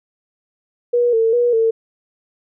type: tone with vibrato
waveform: sine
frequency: 466.2 Hz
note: A#4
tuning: in tune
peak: -12 dBFS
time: 0.93-1.71 s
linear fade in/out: 10 ms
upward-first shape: square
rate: 2.5 Hz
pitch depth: 59 cents each way
effects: none